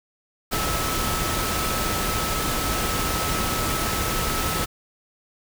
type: tone in noise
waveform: sine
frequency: 1300 Hz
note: E6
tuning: 24 cents flat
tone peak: -30 dBFS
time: 0.51-4.66 s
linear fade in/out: 20 ms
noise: pink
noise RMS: -25 dBFS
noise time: 0.51-4.66 s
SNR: -8 dB
effects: none